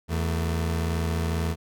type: tone pair together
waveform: 30% pulse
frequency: 82.41 / 223 Hz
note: E2 / A3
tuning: 0 / +23 cents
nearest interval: octave + perfect fourth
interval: 1723 cents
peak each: -22 / -31 dBFS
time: 0.08-1.56 s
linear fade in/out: 50 ms
effects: none